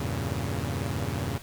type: chord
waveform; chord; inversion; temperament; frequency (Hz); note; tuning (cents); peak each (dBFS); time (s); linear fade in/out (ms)
sawtooth; E diminished seventh; none; equal; 82.41 / 98 / 116.54 / 138.59; E2 / G2 / Bb2 / Db3; 0 / 0 / 0 / 0; -30; 0-1.38; 5
effects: pink hiss -47 dBFS RMS until 1.42 s